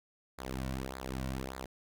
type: tone with flanger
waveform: sawtooth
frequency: 65.41 Hz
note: C2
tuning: in tune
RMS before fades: -39 dBFS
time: 0.38-1.66 s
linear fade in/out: 10 ms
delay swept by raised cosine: 0.34 to 2.44 ms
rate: 1.7 Hz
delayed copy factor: -0.8
effects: none